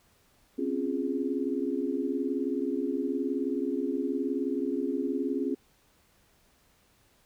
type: chord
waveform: sine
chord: Db major seventh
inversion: third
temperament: equal with one note detuned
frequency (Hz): 258.2 / 277.2 / 349.2 / 415.3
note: C4 / Db4 / F4 / Ab4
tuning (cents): -23 / 0 / 0 / 0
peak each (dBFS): -33 / -31 / -34 / -34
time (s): 0.58-5.55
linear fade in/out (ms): 10
effects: pink hiss -65 dBFS RMS until 7.25 s